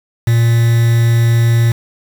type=tone with quantisation; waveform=triangle; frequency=116.54 Hz; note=A#2; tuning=in tune; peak=-6 dBFS; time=0.27-1.72 s; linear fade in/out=5 ms; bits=4; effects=none